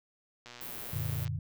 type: click train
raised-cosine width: 0.2 ms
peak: -30 dBFS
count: 100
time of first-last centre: 0.46-1.278 s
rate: 121 Hz
type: band-stop noise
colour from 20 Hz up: white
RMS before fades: -42 dBFS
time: 0.61-1.25 s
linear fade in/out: 2 ms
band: 620 to 16000 Hz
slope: 12 dB/octave
type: chord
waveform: sine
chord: Gb augmented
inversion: none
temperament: equal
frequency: 92.5 / 116.54 / 146.83 Hz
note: Gb2 / Bb2 / D3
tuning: 0 / 0 / 0 cents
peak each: -36 dBFS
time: 0.93-1.39 s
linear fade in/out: 5 ms
effects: none